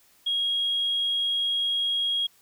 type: tone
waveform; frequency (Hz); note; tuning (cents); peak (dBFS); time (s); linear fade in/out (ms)
sine; 3285; G#7; -20; -22; 0.26-2.27; 10
effects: tanh soft clip ceiling -18 dBFS + white hiss -60 dBFS RMS until 2.41 s